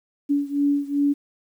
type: beating tone pair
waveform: sine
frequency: 284.4 / 287 Hz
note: C#4 / D4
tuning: +45 / -40 cents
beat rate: 2.6 Hz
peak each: -21 / -23 dBFS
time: 0.29-1.14 s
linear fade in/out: 20 ms
effects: 9-bit